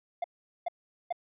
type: tone bursts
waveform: triangle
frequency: 698.5 Hz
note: F5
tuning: in tune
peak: -26 dBFS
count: 3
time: 0.22-1.126 s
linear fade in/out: 5 ms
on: 22 ms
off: 420 ms
effects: resampled to 8000 Hz